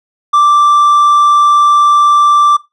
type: tone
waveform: triangle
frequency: 1174 Hz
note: D6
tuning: 1 cent flat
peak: -3 dBFS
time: 0.33-2.57 s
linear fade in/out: 10 ms
effects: noise-tail reverb RT60 0.2 s tail -18 dB re dry + resampled to 24000 Hz